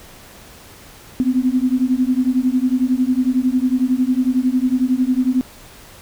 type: beating tone pair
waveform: sine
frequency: 249.7 / 260.7 Hz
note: B3 / C4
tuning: +19 / -6 cents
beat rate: 11 Hz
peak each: -17 dBFS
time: 1.2-5.41 s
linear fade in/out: 0 ms
effects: pink hiss -42 dBFS RMS until 6.01 s